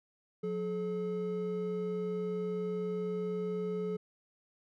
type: tone pair together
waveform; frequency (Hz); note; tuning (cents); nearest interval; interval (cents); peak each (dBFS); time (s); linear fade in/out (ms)
triangle; 180 / 428.1; F#3 / A4; -47 / -47; octave + minor third; 1500; -35 / -32; 0.43-3.97; 10
effects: none